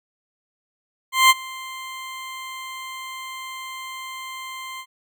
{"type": "tone with ADSR envelope", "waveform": "20% pulse", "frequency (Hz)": 1046.5, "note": "C6", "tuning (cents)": 0, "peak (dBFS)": -4, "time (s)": [1.12, 4.86], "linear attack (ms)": 180, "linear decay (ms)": 33, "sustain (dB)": -23, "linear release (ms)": 64, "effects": []}